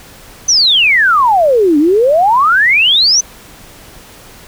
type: exponential two-way sweep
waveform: sine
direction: down then up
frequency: 6200 to 283.5 to 6200 Hz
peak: -6 dBFS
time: 0.48-3.21 s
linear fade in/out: 10 ms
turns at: 1.78 s
effects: pink hiss -37 dBFS RMS until 4.47 s